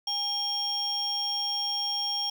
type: tone cluster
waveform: triangle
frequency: 816 / 3237 / 5550 Hz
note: G#5 / G#7 / F8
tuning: -31 / -45 / -12 cents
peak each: -35 / -31 / -28 dBFS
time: 0.07-2.3 s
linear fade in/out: 5 ms
effects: none